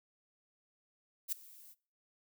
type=noise with ADSR envelope; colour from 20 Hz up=violet; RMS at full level=-33 dBFS; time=1.28-1.75 s; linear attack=44 ms; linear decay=4 ms; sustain=-23 dB; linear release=38 ms; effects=noise-tail reverb RT60 0.4 s tail -22 dB re dry